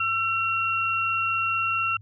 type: tone pair together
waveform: sine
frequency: 1337.7 / 2738 Hz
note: E6 / F7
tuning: +25 / -35 cents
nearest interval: octave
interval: 1240 cents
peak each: -25 / -25 dBFS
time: 0-1.97 s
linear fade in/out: 5 ms
effects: added 104 Hz sine -44 dBFS peak until 2.01 s